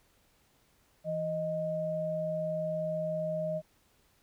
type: tone pair together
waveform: sine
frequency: 164.83 / 622.3 Hz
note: E3 / D#5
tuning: 0 / 0 cents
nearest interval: octave + major seventh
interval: 2300 cents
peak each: -37 / -31 dBFS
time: 1.04-3.62 s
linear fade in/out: 50 ms
effects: pink hiss -68 dBFS RMS until 4.22 s